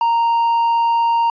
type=tone; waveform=triangle; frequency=929 Hz; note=A#5; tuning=6 cents flat; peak=-11 dBFS; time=0.01-1.3 s; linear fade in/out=2 ms; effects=resampled to 11025 Hz